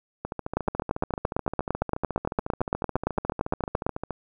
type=two click trains; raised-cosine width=1 ms; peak=-9 / -16 dBFS; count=30 / 55; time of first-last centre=0.57-3.865 / 0.25-4.107 s; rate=8.8 / 14 Hz; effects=none